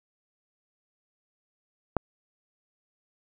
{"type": "click", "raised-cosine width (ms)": 1, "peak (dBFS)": -9, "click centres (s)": 1.967, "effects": []}